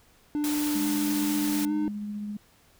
triangle tone with pitch glide, 296.4 to 304.7 Hz, D4 to D#4, +16 to -36 cents, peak -23 dBFS, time 0.35-1.88 s, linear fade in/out 0 ms, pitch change +48 cents, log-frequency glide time 1.67-1.72 s
white noise, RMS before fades -34 dBFS, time 0.44-1.65 s, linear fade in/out 0 ms
sine tone with tremolo, 207.7 Hz, G#3, in tune, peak -30 dBFS, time 0.75-2.37 s, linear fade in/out 5 ms, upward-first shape triangle, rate 15 Hz, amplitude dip 25%
effects pink hiss -60 dBFS RMS until 2.79 s

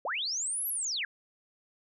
sine linear two-way sweep, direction up then down, 440 to 11840 to 1505 Hz, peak -30 dBFS, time 0.05-1.05 s, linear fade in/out 2 ms, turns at 0.68 s, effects none

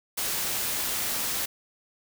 white noise, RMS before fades -29 dBFS, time 0.17-1.46 s, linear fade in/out 10 ms, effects none

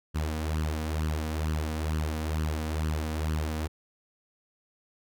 sawtooth tone with flanger, 77.78 Hz, D#2, in tune, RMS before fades -30 dBFS, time 0.14-3.68 s, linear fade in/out 20 ms, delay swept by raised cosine 0.65 to 4.15 ms, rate 2.2 Hz, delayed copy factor +0.65, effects none

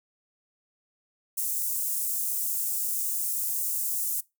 white high-pass noise, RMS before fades -29 dBFS, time 1.37-4.21 s, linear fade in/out 10 ms, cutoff 7500 Hz, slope 24 dB/octave, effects noise-tail reverb RT60 0.2 s tail -21 dB re dry

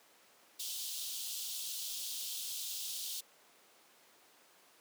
pink high-pass noise, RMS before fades -41 dBFS, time 0.59-3.21 s, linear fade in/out 10 ms, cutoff 3100 Hz, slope 48 dB/octave, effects pink hiss -63 dBFS RMS until 4.8 s + high-pass 400 Hz 12 dB/octave

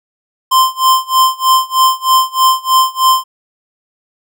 square tone with tremolo, 1042 Hz, C6, 7 cents flat, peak -6 dBFS, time 0.51-3.24 s, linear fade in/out 10 ms, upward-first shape sine, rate 3.2 Hz, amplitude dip 95%, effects none

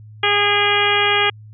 harmonic tone with a mistuned harmonic, 410 Hz, G#4, 22 cents flat, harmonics 1 / 2 / 3 / 4 / 5 / 6 / 7 / 8, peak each -22 / -22 / -22 / -22 / -22 / -22 / -22 / -22 dBFS, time 0.23-1.3 s, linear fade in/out 5 ms, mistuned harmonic 6, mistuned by -34 cents, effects added 107 Hz sine -37 dBFS peak until 1.53 s

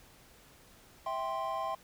triangle chord, C major, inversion first, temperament just, 654.1 / 784.9 / 1046.5 Hz, E5 / G5 / C6, -14 / +2 / 0 cents, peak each -36 / -36 / -34 dBFS, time 1.06-1.75 s, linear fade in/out 5 ms, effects pink hiss -59 dBFS RMS until 1.83 s

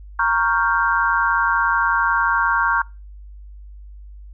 sine chord, G half-diminished seventh, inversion first, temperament equal, 932.3 / 1108.7 / 1396.9 / 1568 Hz, Bb5 / Db6 / F6 / G6, 0 / 0 / 0 / 0 cents, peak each -21 dBFS, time 0.19-2.82 s, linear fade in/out 5 ms, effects noise-tail reverb RT60 0.3 s tail -25 dB re dry + added 50 Hz sine -36 dBFS peak until 4.33 s

